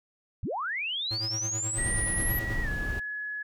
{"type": "linear sweep", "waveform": "sine", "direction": "up", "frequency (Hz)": [49, 11840], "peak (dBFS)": -29, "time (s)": [0.43, 2.39], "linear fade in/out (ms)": 0}
{"type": "tone with tremolo", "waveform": "square", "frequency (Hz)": 110, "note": "A2", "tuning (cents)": 0, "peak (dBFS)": -32, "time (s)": [1.11, 2.59], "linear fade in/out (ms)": 0, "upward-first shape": "triangle", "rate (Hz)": 9.4, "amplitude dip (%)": 90}
{"type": "noise", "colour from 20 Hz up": "brown", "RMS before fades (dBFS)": -32, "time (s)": [1.77, 3], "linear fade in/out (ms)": 10}
{"type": "tone with pitch glide", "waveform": "sine", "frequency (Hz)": [1925, 1695.3], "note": ["B6", "G#6"], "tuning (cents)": [-45, 35], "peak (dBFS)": -32, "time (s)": [1.78, 3.43], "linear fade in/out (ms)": 10, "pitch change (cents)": -220, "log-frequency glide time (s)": [2.62, 2.69]}
{"effects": []}